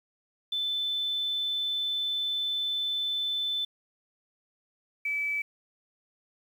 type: tone pair in turn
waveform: sine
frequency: 3520 / 2301 Hz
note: A7 / D7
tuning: 0 / -36 cents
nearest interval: perfect fifth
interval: 736 cents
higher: first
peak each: -27 dBFS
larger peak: neither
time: 0.52-3.65 / 5.05-5.42 s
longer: first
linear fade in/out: 5 ms
effects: 9-bit